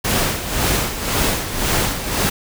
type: noise with tremolo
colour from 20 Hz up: pink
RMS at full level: -17 dBFS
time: 0.04-2.3 s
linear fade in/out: 10 ms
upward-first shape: sine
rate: 1.9 Hz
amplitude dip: 65%
effects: none